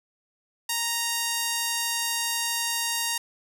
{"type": "tone", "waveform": "5% pulse", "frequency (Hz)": 932.3, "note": "A#5", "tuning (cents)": 0, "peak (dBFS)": -13, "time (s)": [0.69, 3.18], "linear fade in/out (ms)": 5, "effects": []}